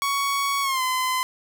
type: tone with pitch glide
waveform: sawtooth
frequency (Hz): 1117 to 1024.3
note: C#6 to C6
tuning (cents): +13 to -37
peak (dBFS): -18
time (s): 0.02-1.23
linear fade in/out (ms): 0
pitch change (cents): -150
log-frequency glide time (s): 0.62-0.82
effects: none